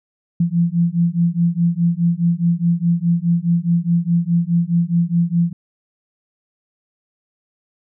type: beating tone pair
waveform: sine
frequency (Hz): 168.4 / 173.2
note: E3 / F3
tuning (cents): +37 / -14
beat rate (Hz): 4.8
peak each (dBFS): -17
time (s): 0.4-5.53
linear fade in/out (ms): 5
effects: none